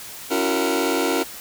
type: chord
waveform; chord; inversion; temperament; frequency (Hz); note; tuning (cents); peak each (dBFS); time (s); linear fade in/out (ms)
sawtooth; F# dominant seventh; second; just; 277.5 / 333 / 370 / 462.5; C#4 / E4 / F#4 / A#4; +2 / +18 / 0 / -14; -21; 0.3-1.24; 20
effects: white hiss -37 dBFS RMS until 1.4 s